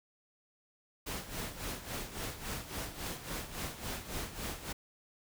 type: noise with tremolo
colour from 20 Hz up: pink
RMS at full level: -38 dBFS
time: 1.06-4.73 s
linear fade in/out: 10 ms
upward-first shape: sine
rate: 3.6 Hz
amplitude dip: 70%
effects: none

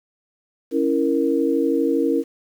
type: chord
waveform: sine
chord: A# diminished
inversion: first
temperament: equal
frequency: 277.2 / 329.6 / 466.2 Hz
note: C#4 / E4 / A#4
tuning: 0 / 0 / 0 cents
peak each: -21 dBFS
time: 0.71-2.24 s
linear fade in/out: 50 ms
effects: 8-bit

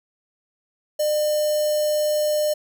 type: tone with notch filter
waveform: square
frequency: 603 Hz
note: D5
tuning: 46 cents sharp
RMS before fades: -21 dBFS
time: 0.99-2.54 s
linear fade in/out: 10 ms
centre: 2000 Hz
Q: 0.51
effects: none

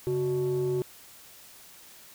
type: tone pair together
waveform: sine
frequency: 138.4 / 370 Hz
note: C#3 / F#4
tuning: -2 / 0 cents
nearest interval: octave + perfect fourth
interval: 1702 cents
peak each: -29 / -24 dBFS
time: 0.07-0.82 s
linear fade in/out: 0 ms
effects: tanh soft clip ceiling -22 dBFS + white hiss -51 dBFS RMS until 2.14 s

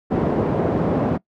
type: band-pass noise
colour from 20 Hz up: pink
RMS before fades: -20 dBFS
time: 0.1-1.18 s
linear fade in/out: 20 ms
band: 160 to 560 Hz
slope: 12 dB/octave
effects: noise-tail reverb RT60 0.1 s tail -21 dB re dry

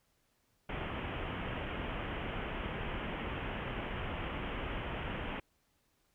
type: low-pass noise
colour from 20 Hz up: pink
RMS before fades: -39 dBFS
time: 0.69-5.4 s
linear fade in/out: 5 ms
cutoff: 3200 Hz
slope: 96 dB/octave
effects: pink hiss -75 dBFS RMS until 6.14 s

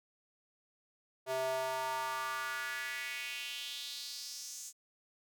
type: tone with high-pass filter sweep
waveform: square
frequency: 130.81 Hz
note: C3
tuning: in tune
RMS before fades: -39 dBFS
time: 1.26-4.73 s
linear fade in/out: 50 ms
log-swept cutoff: 550 to 7100 Hz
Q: 3.4
effects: none

